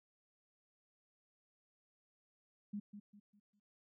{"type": "tone with echo", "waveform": "sine", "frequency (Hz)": 205.7, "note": "G#3", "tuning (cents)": -16, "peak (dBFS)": -39, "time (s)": [2.73, 2.8], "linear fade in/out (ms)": 10, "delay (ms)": 200, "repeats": 4, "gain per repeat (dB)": -9, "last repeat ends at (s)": 3.6, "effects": []}